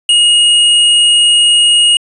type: tone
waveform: square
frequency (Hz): 2872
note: F7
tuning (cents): +48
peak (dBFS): -6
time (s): 0.09-1.97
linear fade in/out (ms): 2
effects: resampled to 24000 Hz